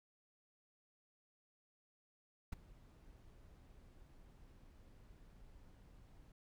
brown noise with ADSR envelope, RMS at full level -38 dBFS, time 2.52-6.32 s, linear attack 8 ms, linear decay 13 ms, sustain -23 dB, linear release 3 ms, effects none

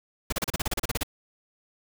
pink noise bursts, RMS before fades -27 dBFS, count 13, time 0.3-1.033 s, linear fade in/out 5 ms, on 25 ms, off 34 ms, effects none

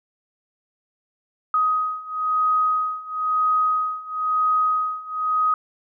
sine beating tone pair, 1255 / 1256 Hz, D#6 / D#6, +15 / +16 cents, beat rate 1 Hz, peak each -23 / -21 dBFS, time 1.54-5.54 s, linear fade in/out 2 ms, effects none

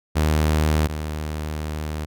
sawtooth tone pair in turn, 77 / 76.65 Hz, D#2 / D#2, -17 / -25 cents, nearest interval unison, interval 8 cents, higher first, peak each -13 / -22 dBFS, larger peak first, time 0.15-0.88 / 0.88-2.06 s, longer second, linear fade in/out 20 ms, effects none

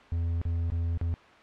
triangle tone with dropouts, 84.2 Hz, E2, 37 cents sharp, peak -24 dBFS, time 0.12-1.14 s, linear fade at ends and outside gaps 0 ms, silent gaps 0.415-0.452 / 0.701-0.72 / 0.975-1.013 s, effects white hiss -52 dBFS RMS until 1.42 s + low-pass 2000 Hz 12 dB/octave

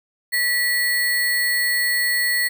sine tone with sample-and-hold, 1945 Hz, B6, 27 cents flat, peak -17 dBFS, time 0.32-2.49 s, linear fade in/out 20 ms, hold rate 6300 Hz, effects none

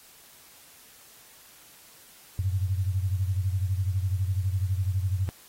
sine beating tone pair, 92.2 / 104.2 Hz, F#2 / G#2, -6 / +6 cents, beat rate 12 Hz, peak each -25 / -30 dBFS, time 2.39-5.29 s, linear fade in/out 0 ms, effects white hiss -53 dBFS RMS until 5.48 s + AAC 48 kbps

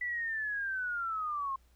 sine linear sweep, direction down, 1981 to 1058 Hz, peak -32 dBFS, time 0.01-1.56 s, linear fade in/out 5 ms, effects added 60 Hz sine -62 dBFS peak until 1.75 s + pink hiss -71 dBFS RMS until 1.75 s

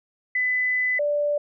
sine tone pair in turn, 2004 / 585.9 Hz, B6 / D5, +25 / -4 cents, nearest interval octave + major sixth, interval 2129 cents, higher first, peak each -20 dBFS, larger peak neither, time 0.35-0.99 / 0.99-1.38 s, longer first, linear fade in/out 5 ms, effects none

